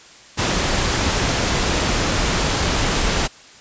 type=noise; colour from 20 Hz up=pink; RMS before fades=-19 dBFS; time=0.37-3.28 s; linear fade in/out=20 ms; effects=white hiss -44 dBFS RMS until 3.6 s + resampled to 16000 Hz